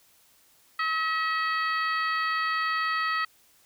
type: harmonic tone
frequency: 641 Hz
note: E5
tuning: 49 cents flat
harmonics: 2 / 3 / 4 / 5 / 6 / 7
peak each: -27 / -29 / -37 / -41 / -46 / -38 dBFS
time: 0.79-3.25 s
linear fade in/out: 5 ms
effects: white hiss -61 dBFS RMS until 3.65 s